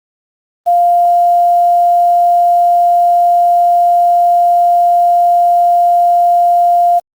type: tone with quantisation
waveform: sine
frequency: 698.5 Hz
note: F5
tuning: in tune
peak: -6 dBFS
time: 0.66-7 s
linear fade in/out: 20 ms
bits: 6
effects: Opus 32 kbps